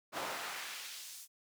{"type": "noise with high-pass filter sweep", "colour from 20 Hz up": "brown", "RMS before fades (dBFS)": -43, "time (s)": [0.12, 1.28], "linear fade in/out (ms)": 50, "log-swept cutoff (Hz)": [550, 7900], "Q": 0.85, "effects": []}